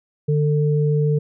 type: tone pair together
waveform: sine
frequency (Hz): 148.86 / 446.6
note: D3 / A4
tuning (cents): +24 / +26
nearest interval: octave + perfect fifth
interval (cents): 1902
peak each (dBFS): -16 / -22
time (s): 0.28-1.19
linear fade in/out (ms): 10
effects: none